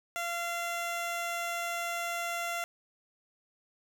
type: tone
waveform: 15% pulse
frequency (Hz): 687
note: F5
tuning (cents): -29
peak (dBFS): -26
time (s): 0.16-2.64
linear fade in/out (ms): 0
effects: none